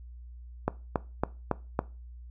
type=click train; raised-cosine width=1 ms; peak=-11 dBFS; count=5; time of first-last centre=0.68-1.791 s; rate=3.6 Hz; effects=noise-tail reverb RT60 0.3 s tail -19 dB re dry + added 60 Hz sine -43 dBFS peak until 2.3 s

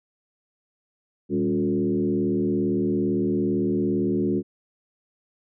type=tone with frequency modulation; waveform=sine; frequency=280 Hz; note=C#4; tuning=18 cents sharp; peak=-20 dBFS; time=1.29-4.43 s; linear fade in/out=50 ms; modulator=77.7 Hz; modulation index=1.5; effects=none

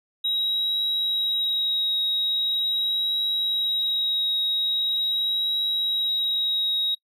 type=tone with vibrato; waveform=triangle; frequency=3822 Hz; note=A#7; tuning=43 cents sharp; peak=-19 dBFS; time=0.24-6.95 s; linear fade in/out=10 ms; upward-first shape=triangle; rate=0.42 Hz; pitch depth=14 cents each way; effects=noise-tail reverb RT60 0.1 s tail -24 dB re dry + tanh soft clip ceiling -18 dBFS

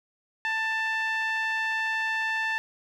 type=tone with low-pass filter; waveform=5% pulse; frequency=886 Hz; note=A5; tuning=12 cents sharp; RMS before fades=-28 dBFS; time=0.45-2.58 s; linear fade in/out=0 ms; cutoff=2000 Hz; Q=2.6; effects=10-bit

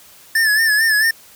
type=tone with vibrato; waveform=square; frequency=1751 Hz; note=A6; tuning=9 cents flat; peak=-13 dBFS; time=0.35-1.11 s; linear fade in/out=5 ms; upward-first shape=sine; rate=4.5 Hz; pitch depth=71 cents each way; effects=white hiss -45 dBFS RMS until 1.35 s

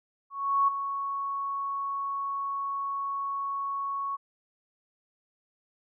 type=tone with ADSR envelope; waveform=sine; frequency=1108.7 Hz; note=C#6; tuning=in tune; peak=-19 dBFS; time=0.3-4.17 s; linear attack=380 ms; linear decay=8 ms; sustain=-10 dB; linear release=23 ms; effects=none

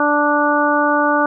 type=harmonic tone; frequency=293.7 Hz; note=D4; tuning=in tune; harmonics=1 / 2 / 3 / 4 / 5; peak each=-19 / -19 / -19 / -19 / -19 dBFS; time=0-1.26 s; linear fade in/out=2 ms; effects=none

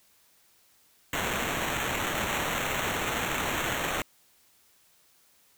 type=noise with sample-and-hold; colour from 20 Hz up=blue; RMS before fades=-30 dBFS; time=1.13-4.02 s; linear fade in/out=2 ms; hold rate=4900 Hz; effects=white hiss -63 dBFS RMS until 5.57 s

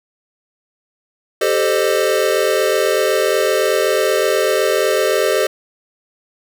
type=chord; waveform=square; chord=A half-diminished seventh; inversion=third; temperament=equal with one note detuned; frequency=392 / 440 / 523.3 / 608.7 Hz; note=G4 / A4 / C5 / Eb5; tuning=0 / 0 / 0 / -38 cents; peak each=-20 dBFS; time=1.41-5.47 s; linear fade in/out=5 ms; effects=none

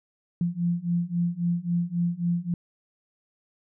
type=beating tone pair; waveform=sine; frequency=171 / 174.7 Hz; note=F3 / F3; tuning=-36 / +1 cents; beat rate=3.7 Hz; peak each=-27 / -26 dBFS; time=0.41-2.54 s; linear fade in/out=2 ms; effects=none

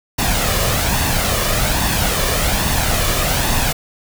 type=noise with flanger; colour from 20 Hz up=pink; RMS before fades=-17 dBFS; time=0.18-3.73 s; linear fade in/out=10 ms; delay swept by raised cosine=1.1 to 1.74 ms; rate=1.2 Hz; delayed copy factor=+0.5; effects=none

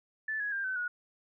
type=tone with pitch steps; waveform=sine; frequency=1749 / 1670 / 1594.6 / 1522.6 / 1453.8 Hz; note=A6 / G#6 / G6 / F#6 / F#6; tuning=-11 / +9 / +29 / +49 / -31 cents; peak=-31 dBFS; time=0.28-0.88 s; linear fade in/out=5 ms; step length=120 ms; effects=none

